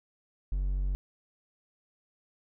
triangle tone, 47.06 Hz, F#1, 30 cents sharp, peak -25 dBFS, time 0.52-0.95 s, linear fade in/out 0 ms, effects none

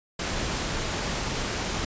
pink noise, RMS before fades -29 dBFS, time 0.19-1.85 s, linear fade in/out 5 ms, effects resampled to 16000 Hz

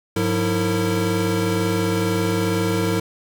square tone cluster, 102.3 / 180.7 / 328.9 / 456.5 Hz, G#2 / F#3 / E4 / A#4, -26 / -41 / -4 / -36 cents, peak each -25 dBFS, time 0.16-3 s, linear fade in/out 5 ms, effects none

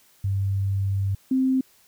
sine tone pair in turn, 98 / 261.6 Hz, G2 / C4, 0 / 0 cents, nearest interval octave + perfect fourth, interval 1700 cents, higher second, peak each -21 / -18 dBFS, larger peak second, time 0.24-1.15 / 1.31-1.61 s, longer first, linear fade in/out 5 ms, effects white hiss -58 dBFS RMS until 1.87 s

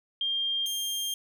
sine / sawtooth tone pair in turn, 3200 / 3200 Hz, G7 / G7, +35 / +35 cents, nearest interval unison, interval 0 cents, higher neither, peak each -26 dBFS, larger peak neither, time 0.21-0.66 / 0.66-1.14 s, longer second, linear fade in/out 2 ms, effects none

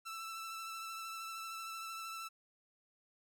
sawtooth tone with vibrato, 1328 Hz, E6, 12 cents sharp, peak -39 dBFS, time 0.05-2.29 s, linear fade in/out 20 ms, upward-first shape triangle, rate 13 Hz, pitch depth 24 cents each way, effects none

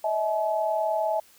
sine tone cluster, 606 / 646 / 855 Hz, D#5 / E5 / A5, -46 / -35 / -50 cents, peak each -33 / -25 / -27 dBFS, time 0.04-1.2 s, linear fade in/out 5 ms, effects white hiss -56 dBFS RMS until 1.38 s

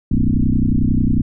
sine tone with frequency modulation, 117.2 Hz, A#2, 10 cents sharp, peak -12 dBFS, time 0.11-1.22 s, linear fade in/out 5 ms, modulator 31.1 Hz, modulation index 5, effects none

